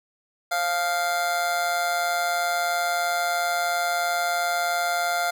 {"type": "tone with amplitude modulation", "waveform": "25% pulse", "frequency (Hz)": 698.5, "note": "F5", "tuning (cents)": 0, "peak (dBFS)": -16, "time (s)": [0.51, 5.31], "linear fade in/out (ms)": 10, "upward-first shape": "sine", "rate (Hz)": 163, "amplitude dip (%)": 55, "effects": []}